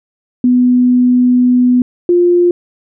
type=tone pair in turn; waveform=sine; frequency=248.4 / 351.3 Hz; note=B3 / F4; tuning=+10 / +10 cents; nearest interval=tritone; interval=600 cents; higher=second; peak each=-6 dBFS; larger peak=neither; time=0.44-1.82 / 2.09-2.51 s; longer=first; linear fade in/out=2 ms; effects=none